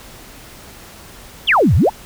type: exponential two-way sweep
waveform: sine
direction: down then up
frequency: 3700 to 73.5 to 991 Hz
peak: -9 dBFS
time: 1.47-1.9 s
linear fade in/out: 20 ms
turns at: 1.75 s
effects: pink hiss -39 dBFS RMS until 2.05 s